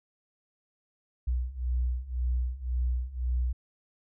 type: beating tone pair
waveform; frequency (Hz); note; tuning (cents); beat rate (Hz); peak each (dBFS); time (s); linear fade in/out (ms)
sine; 60.8 / 62.7; B1 / B1; -26 / +27; 1.9; -30 / -28; 1.27-3.53; 10
effects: tanh soft clip ceiling -21 dBFS